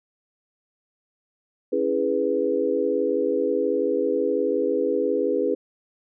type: chord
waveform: sine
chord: C# minor seventh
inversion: none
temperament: equal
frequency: 277.2 / 329.6 / 415.3 / 493.9 Hz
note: C#4 / E4 / G#4 / B4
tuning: 0 / 0 / 0 / 0 cents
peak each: -28 / -28 / -24 / -24 dBFS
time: 1.72-5.55 s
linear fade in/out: 10 ms
effects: none